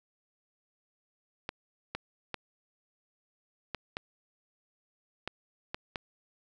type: clicks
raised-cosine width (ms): 0.3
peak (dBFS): -18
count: 8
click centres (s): 1.491 / 1.95 / 2.343 / 3.747 / 3.969 / 5.276 / 5.745 / 5.958
effects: none